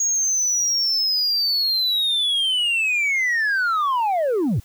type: linear sweep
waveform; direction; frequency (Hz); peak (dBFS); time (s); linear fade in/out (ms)
sine; down; 6650 to 81.4; -15; 0-4.6; 5
effects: tanh soft clip ceiling -17 dBFS + white hiss -53 dBFS RMS until 4.64 s